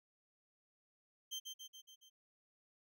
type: tone with echo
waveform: 30% pulse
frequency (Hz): 3136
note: G7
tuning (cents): 0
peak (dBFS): -38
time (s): 1.31-1.4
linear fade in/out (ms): 20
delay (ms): 140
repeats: 5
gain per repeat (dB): -4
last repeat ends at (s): 2.1
effects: none